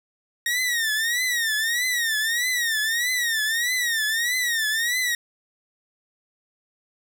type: tone with vibrato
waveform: sawtooth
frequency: 1864 Hz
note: A#6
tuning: 1 cent flat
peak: -18 dBFS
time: 0.46-5.15 s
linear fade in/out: 2 ms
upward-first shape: triangle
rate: 1.6 Hz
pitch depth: 160 cents each way
effects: none